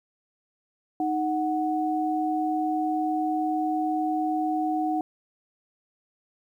sine tone pair together, 311.1 / 740 Hz, D#4 / F#5, 0 / 0 cents, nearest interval octave + minor third, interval 1500 cents, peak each -26 dBFS, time 1-5.01 s, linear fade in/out 2 ms, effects 10-bit

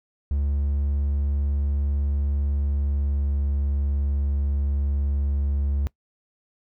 triangle tone with pitch glide, 71 to 70.47 Hz, C#2 to C#2, +42 to +29 cents, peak -19 dBFS, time 0.31-5.87 s, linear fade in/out 0 ms, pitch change -13 cents, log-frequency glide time 2.55-3.4 s, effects noise-tail reverb RT60 0.1 s tail -22 dB re dry

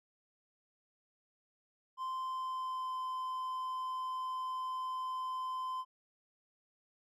triangle tone with pitch glide, 1039 to 1029.4 Hz, C6 to C6, -12 to -29 cents, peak -34 dBFS, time 1.97-5.85 s, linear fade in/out 50 ms, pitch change -17 cents, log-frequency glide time 2.21-2.96 s, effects none

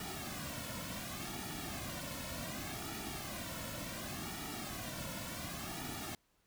pink noise with flanger, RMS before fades -43 dBFS, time 0-6.15 s, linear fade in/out 2 ms, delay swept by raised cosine 1.9 to 2.51 ms, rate 0.68 Hz, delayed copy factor -0.8, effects pink hiss -75 dBFS RMS until 6.46 s

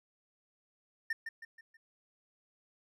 triangle tone with echo, 1807 Hz, A6, 46 cents sharp, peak -29 dBFS, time 1.1-1.13 s, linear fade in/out 5 ms, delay 160 ms, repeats 4, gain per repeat -7 dB, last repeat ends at 1.77 s, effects none

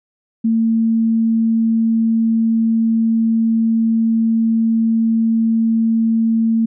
sine tone, 225.8 Hz, A3, 45 cents sharp, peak -12 dBFS, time 0.44-6.66 s, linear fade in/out 10 ms, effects none

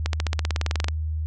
accelerating click train, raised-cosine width 0.2 ms, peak -8 dBFS, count 16, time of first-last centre 0.06-0.884 s, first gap 72 ms, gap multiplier 0.96, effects added 78 Hz sine -24 dBFS peak until 1.26 s + resampled to 22050 Hz

